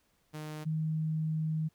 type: tone pair in turn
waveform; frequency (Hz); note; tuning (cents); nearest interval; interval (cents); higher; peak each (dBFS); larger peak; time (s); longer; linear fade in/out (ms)
sawtooth / sine; 153.3 / 157.25; D#3 / D#3; -25 / +19; unison; 44; second; -35 / -29; second; 0.33-0.65 / 0.65-1.69; second; 20
effects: pink hiss -72 dBFS RMS until 1.74 s